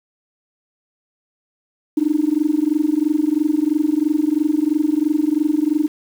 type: tone with amplitude modulation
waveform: sine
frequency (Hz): 303.8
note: D#4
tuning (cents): -41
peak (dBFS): -10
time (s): 1.97-5.88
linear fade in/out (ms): 5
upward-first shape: sine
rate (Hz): 23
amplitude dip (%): 95
effects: tanh soft clip ceiling -6 dBFS + 7-bit